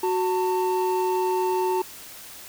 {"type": "tone pair together", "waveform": "triangle", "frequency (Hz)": [370, 897.5], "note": ["F#4", "A5"], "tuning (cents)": [0, 34], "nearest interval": "octave + minor third", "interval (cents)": 1534, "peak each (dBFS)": [-21, -23], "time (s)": [0.03, 1.82], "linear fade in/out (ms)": 5, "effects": ["white hiss -42 dBFS RMS until 2.48 s"]}